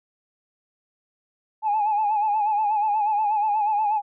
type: tone with vibrato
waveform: sine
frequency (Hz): 845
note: G#5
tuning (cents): +30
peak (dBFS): -18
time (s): 1.62-4.02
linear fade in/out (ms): 50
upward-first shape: sine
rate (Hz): 8.3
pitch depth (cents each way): 68
effects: tanh soft clip ceiling -15 dBFS